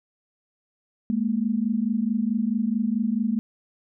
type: tone pair together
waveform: sine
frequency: 210 / 234.6 Hz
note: G#3 / A#3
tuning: +19 / +11 cents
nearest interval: major second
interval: 192 cents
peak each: -24 dBFS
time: 1.1-3.39 s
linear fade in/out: 0 ms
effects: none